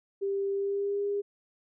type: tone with pitch glide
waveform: sine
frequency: 395.2 to 405.1 Hz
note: G4 to G#4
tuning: +14 to -43 cents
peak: -27 dBFS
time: 0.21-1.22 s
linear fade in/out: 20 ms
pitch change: +43 cents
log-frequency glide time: 0.52-1.05 s
effects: none